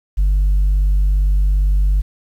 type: tone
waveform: sine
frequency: 48.77 Hz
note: G1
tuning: 8 cents flat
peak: -9 dBFS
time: 0.17-2.02 s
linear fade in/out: 20 ms
effects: tanh soft clip ceiling -10 dBFS + 8-bit